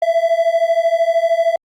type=beating tone pair; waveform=triangle; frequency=659.3 / 672.3 Hz; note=E5 / E5; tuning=0 / +34 cents; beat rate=13 Hz; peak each=-14 / -13 dBFS; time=0.02-1.56 s; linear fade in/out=5 ms; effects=Opus 48 kbps